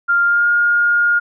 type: tone with pitch glide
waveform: sine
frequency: 1396.9 to 1421.3 Hz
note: F6 to F6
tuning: 0 to +30 cents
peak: -11 dBFS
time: 0.08-1.2 s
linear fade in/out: 20 ms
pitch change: +30 cents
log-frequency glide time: 0.24-0.48 s
effects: none